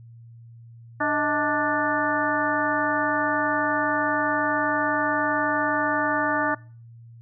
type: harmonic tone with a mistuned harmonic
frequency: 294.6 Hz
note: D4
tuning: 6 cents sharp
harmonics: 1 / 2 / 3 / 4 / 5 / 6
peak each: -28 / -28 / -28 / -28 / -28 / -28 dBFS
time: 1-6.55 s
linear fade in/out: 10 ms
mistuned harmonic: 2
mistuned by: +100 cents
effects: noise-tail reverb RT60 0.4 s tail -23 dB re dry + added 116 Hz sine -43 dBFS peak until 7.21 s